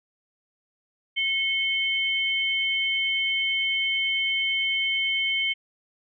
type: tone pair together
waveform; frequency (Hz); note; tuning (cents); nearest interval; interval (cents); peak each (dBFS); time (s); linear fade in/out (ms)
sine; 2188 / 3097; C#7 / G7; -23 / -22; tritone; 601; -25; 1.16-5.54; 20
effects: none